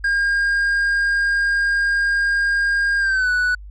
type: tone with pitch glide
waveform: triangle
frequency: 1615 to 1481 Hz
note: G#6 to F#6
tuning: -49 to +1 cents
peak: -14 dBFS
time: 0.04-3.55 s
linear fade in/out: 5 ms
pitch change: -150 cents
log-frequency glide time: 2.99-3.3 s
effects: added 50 Hz sine -34 dBFS peak until 3.7 s + resampled to 22050 Hz

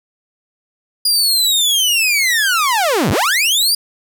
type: linear two-way sweep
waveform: sawtooth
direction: down then up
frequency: 4887 to 75.6 to 4887 Hz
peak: -9 dBFS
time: 1.05-3.75 s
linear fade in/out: 5 ms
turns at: 3.11 s
effects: none

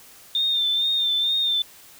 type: tone with vibrato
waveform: sine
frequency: 3609 Hz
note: A7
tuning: 43 cents sharp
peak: -19 dBFS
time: 0.35-1.62 s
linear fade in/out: 2 ms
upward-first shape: sine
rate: 2.2 Hz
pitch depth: 43 cents each way
effects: white hiss -48 dBFS RMS until 1.99 s

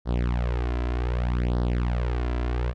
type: tone with flanger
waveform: sawtooth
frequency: 60.3 Hz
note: B1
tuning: 41 cents flat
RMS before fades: -25 dBFS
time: 0.05-2.74 s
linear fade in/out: 50 ms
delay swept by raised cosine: 0.2 to 3 ms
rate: 0.65 Hz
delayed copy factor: +0.85
effects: low-pass 3000 Hz 12 dB/octave

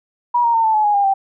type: tone with pitch steps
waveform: sine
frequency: 964 / 935.5 / 907.8 / 880.9 / 854.9 / 829.6 / 805 / 781.2 Hz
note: B5 / A#5 / A#5 / A5 / G#5 / G#5 / G5 / G5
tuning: -42 / +6 / -46 / +2 / +50 / -2 / +46 / -6 cents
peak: -12 dBFS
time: 0.34-1.14 s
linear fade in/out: 10 ms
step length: 100 ms
effects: none

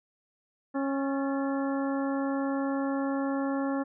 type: harmonic tone with a mistuned harmonic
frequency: 274.1 Hz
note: C#4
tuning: 19 cents flat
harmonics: 1 / 2 / 3 / 4 / 5 / 6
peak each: -28 / -34 / -38 / -40 / -42 / -44 dBFS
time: 0.74-3.84 s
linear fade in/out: 20 ms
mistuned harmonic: 6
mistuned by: +87 cents
effects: none

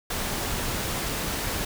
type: noise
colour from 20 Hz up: pink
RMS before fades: -29 dBFS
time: 0.1-1.65 s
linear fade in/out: 5 ms
effects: none

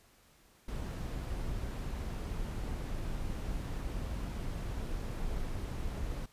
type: noise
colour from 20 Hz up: brown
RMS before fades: -37 dBFS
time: 0.68-6.26 s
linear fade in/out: 5 ms
effects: pink hiss -64 dBFS RMS until 6.32 s + resampled to 32000 Hz

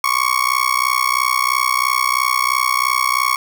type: tone with amplitude modulation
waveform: 30% pulse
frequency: 1108.7 Hz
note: C#6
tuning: in tune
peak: -8 dBFS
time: 0.04-3.36 s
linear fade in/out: 2 ms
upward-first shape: sine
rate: 63 Hz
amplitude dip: 100%
effects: none

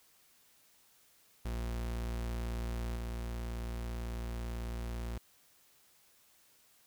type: tone with level steps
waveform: 40% pulse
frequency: 58.1 Hz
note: A#1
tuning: 5 cents flat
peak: -34 / -36 dBFS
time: 1.45-5.18 s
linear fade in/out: 5 ms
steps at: 2.96 s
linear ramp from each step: 5 ms
effects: white hiss -66 dBFS RMS until 6.86 s

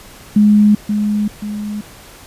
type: tone with echo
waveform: sine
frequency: 209 Hz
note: G#3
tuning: 11 cents sharp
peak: -6 dBFS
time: 0.36-0.75 s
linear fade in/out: 5 ms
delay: 530 ms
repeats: 2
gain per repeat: -7 dB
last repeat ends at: 1.81 s
effects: pink hiss -39 dBFS RMS until 2.26 s + resampled to 32000 Hz

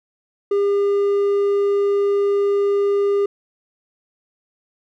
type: tone with hard clipping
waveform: sine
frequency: 402.6 Hz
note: G4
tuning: 46 cents sharp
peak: -16 dBFS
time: 0.51-3.26 s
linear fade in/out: 5 ms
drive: 3 dB
effects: none

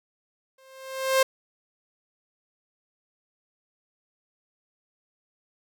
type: tone with exponential growth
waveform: sawtooth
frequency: 529 Hz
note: C5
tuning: 19 cents sharp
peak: -12 dBFS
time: 0.58-1.23 s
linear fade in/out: 5 ms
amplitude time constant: 140 ms
effects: none

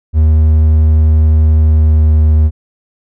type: tone with pitch glide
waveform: triangle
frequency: 77.9 to 77.27 Hz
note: D#2 to D#2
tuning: +3 to -11 cents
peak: -3 dBFS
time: 0.13-2.51 s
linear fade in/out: 50 ms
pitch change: -14 cents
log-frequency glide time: 1.58-2.17 s
effects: none

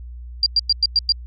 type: tone bursts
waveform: sine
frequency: 4753 Hz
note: D8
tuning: 20 cents sharp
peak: -12 dBFS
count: 6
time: 0.43-1.122 s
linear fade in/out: 2 ms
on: 32 ms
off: 100 ms
effects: added 60 Hz sine -32 dBFS peak until 1.26 s

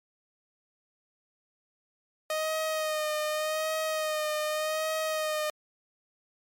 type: tone with vibrato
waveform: sawtooth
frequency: 620 Hz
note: D#5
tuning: 6 cents flat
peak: -24 dBFS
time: 2.3-5.5 s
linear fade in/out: 2 ms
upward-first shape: sine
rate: 0.85 Hz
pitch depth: 32 cents each way
effects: MP3 96 kbps

